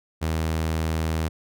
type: tone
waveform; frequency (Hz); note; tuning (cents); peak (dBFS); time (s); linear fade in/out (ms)
sawtooth; 80; D#2; +49; -19; 0.21-1.29; 20
effects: none